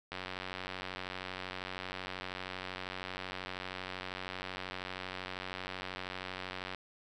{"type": "click train", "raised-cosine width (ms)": 0.3, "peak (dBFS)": -23, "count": 616, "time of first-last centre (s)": [0.12, 6.747], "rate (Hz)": 92.8, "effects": []}